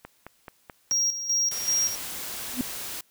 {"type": "click train", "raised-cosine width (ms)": 0.5, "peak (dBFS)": -24, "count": 5, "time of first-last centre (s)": [0.05, 0.914], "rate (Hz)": 4.63}
{"type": "tone with tremolo", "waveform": "triangle", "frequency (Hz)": 5630, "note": "F8", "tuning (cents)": 13, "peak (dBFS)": -20, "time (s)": [0.91, 1.95], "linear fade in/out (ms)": 0, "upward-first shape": "square", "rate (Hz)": 2.6, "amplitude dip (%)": 65}
{"type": "noise", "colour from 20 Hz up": "white", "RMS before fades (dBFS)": -35, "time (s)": [1.51, 3.01], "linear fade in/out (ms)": 5}
{"type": "tone with exponential growth", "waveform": "sine", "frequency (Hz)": 251.5, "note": "B3", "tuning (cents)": 32, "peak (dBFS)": -19, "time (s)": [2.52, 2.61], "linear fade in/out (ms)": 1, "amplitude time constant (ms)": 19}
{"effects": ["white hiss -64 dBFS RMS until 3.1 s"]}